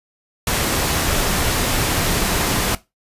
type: noise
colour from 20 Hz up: pink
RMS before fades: -19 dBFS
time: 0.47-2.75 s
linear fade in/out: 2 ms
effects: noise-tail reverb RT60 0.2 s tail -17 dB re dry + resampled to 32000 Hz